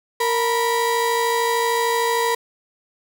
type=tone pair together; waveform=35% pulse; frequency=463 / 979.2 Hz; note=A#4 / B5; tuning=-12 / -15 cents; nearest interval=octave + minor second; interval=1297 cents; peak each=-19 dBFS; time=0.2-2.35 s; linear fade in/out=5 ms; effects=none